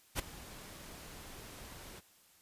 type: noise with ADSR envelope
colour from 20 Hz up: pink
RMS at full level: -32 dBFS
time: 0.15-2.01 s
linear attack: 41 ms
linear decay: 10 ms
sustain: -18 dB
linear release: 27 ms
effects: white hiss -65 dBFS RMS until 2.41 s + resampled to 32000 Hz